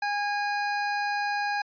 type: tone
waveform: 25% pulse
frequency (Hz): 820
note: G#5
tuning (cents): -22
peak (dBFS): -22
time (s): 0.02-1.62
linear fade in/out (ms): 5
effects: resampled to 11025 Hz